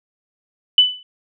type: tone with exponential decay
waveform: sine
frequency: 2993 Hz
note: F#7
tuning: 19 cents sharp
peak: -4 dBFS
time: 0.78-1.03 s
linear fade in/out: 2 ms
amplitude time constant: 54 ms
effects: none